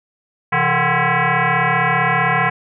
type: tone with frequency modulation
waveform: sine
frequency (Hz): 466.2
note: A#4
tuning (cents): 0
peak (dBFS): -13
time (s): 0.52-2.5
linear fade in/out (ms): 10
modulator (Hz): 299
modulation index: 6
effects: none